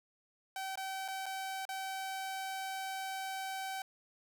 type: tone with dropouts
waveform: sawtooth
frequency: 768 Hz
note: G5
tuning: 36 cents flat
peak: -34 dBFS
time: 0.56-3.82 s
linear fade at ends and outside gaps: 2 ms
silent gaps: 0.756-0.774 / 1.08-1.084 / 1.258-1.263 / 1.653-1.69 s
effects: none